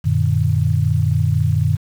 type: chord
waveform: sine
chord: Gb augmented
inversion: none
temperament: equal with one note detuned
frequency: 92.5 / 116.54 / 150.61 Hz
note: Gb2 / Bb2 / D3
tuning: 0 / 0 / +44 cents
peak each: -18 dBFS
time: 0.04-1.77 s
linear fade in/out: 20 ms
effects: 7-bit